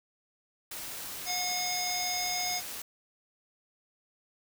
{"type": "noise", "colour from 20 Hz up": "white", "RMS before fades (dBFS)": -40, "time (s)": [0.71, 2.82], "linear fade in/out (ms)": 5}
{"type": "harmonic tone", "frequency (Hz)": 723, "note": "F#5", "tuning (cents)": -40, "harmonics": [1, 3, 5, 7, 9], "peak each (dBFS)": [-36, -37, -41, -34, -36], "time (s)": [1.25, 2.62], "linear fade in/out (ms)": 50}
{"effects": []}